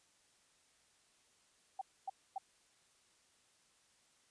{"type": "tone bursts", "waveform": "sine", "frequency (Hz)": 773, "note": "G5", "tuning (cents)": -24, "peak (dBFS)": -37, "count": 3, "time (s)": [1.79, 2.382], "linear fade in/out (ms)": 5, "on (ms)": 24, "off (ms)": 260, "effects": ["white hiss -71 dBFS RMS until 4.3 s", "resampled to 22050 Hz"]}